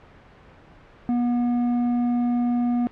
sine tone with hard clipping, 241.7 Hz, B3, 37 cents flat, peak -21 dBFS, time 1.09-2.87 s, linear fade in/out 0 ms, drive 6 dB, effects pink hiss -49 dBFS RMS until 2.91 s + low-pass 2000 Hz 12 dB/octave

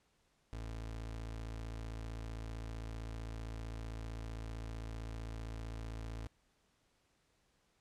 30% pulse tone, 55.5 Hz, A1, 16 cents sharp, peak -39 dBFS, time 0.53-6.27 s, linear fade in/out 0 ms, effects pink hiss -75 dBFS RMS until 7.8 s + low-pass 9000 Hz 12 dB/octave

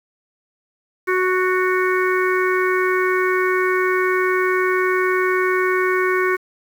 harmonic tone with a mistuned harmonic, 370 Hz, F#4, in tune, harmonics 1 / 3 / 4 / 5 / 6, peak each -18 / -23 / -24 / -25 / -26 dBFS, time 1.07-6.37 s, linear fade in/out 20 ms, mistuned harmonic 5, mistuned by -19 cents, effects 7-bit

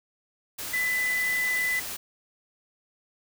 sine tone in noise, 2000 Hz, B6, 21 cents sharp, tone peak -24 dBFS, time 0.73-1.8 s, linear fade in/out 10 ms, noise white, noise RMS -35 dBFS, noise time 0.58-1.97 s, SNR +8 dB, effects none

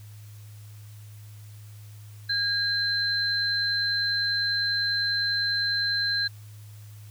sine tone pair together, 1625 / 4095 Hz, G#6 / C8, -38 / -38 cents, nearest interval octave + major third, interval 1600 cents, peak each -27 / -25 dBFS, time 2.29-6.28 s, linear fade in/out 10 ms, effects added 105 Hz sine -42 dBFS peak until 7.1 s + white hiss -56 dBFS RMS until 7.1 s

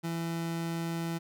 30% pulse tone, 166.7 Hz, E3, 20 cents sharp, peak -29 dBFS, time 0.03-1.19 s, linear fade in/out 20 ms, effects none

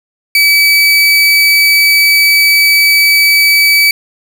30% pulse tone, 2292 Hz, D7, 43 cents flat, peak -3 dBFS, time 0.35-3.91 s, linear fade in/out 2 ms, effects none

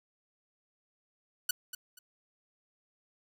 5% pulse tone with echo, 1480 Hz, F#6, in tune, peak -15 dBFS, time 1.49-1.51 s, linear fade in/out 5 ms, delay 240 ms, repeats 2, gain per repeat -12 dB, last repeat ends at 1.99 s, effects none

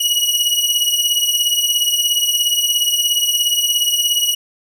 sawtooth beating tone pair, 2900 / 2917 Hz, F#7 / F#7, -35 / -25 cents, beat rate 17 Hz, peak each -14 dBFS, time 0-4.35 s, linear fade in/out 10 ms, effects none

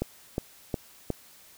click train, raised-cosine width 2 ms, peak -14 dBFS, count 4, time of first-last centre 0.02-1.103 s, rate 2.77 Hz, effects white hiss -54 dBFS RMS until 1.57 s

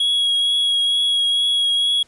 triangle tone with vibrato, 3322 Hz, G#7, in tune, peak -14 dBFS, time 0-2.03 s, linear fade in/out 5 ms, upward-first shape triangle, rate 2.2 Hz, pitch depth 16 cents each way, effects pink hiss -55 dBFS RMS until 2.07 s + resampled to 24000 Hz

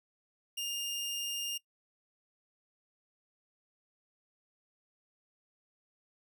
sawtooth tone, 2816 Hz, F7, 14 cents sharp, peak -31 dBFS, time 0.57-1.58 s, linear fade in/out 10 ms, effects noise-tail reverb RT60 0.1 s tail -22 dB re dry

